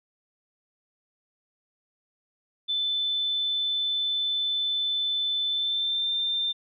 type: tone with pitch glide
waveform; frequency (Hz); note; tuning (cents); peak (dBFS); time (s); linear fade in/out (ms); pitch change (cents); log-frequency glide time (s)
sine; 3520 to 3586; A7 to A7; 0 to +32; -24; 2.68-6.53; 20; +32; 5.48-6.12
effects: none